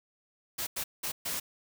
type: noise bursts at uneven times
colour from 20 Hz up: white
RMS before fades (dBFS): -34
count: 4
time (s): 0.58-0.67 / 0.76-0.84 / 1.03-1.12 / 1.25-1.4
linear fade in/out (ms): 10
effects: none